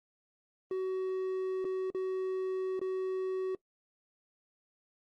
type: tone with dropouts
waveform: triangle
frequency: 375.8 Hz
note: F#4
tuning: 27 cents sharp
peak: -29 dBFS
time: 0.71-3.55 s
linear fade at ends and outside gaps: 2 ms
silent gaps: 1.645-1.65 / 1.903-1.947 / 2.794-2.814 s
effects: noise-tail reverb RT60 0.1 s tail -22 dB re dry + Opus 24 kbps